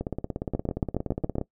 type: two click trains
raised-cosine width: 2 ms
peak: -12 / -16 dBFS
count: 7 / 25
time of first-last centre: 0.55-1.383 / 0.01-1.414 s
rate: 7.2 / 17.1 Hz
effects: noise-tail reverb RT60 0.1 s tail -19 dB re dry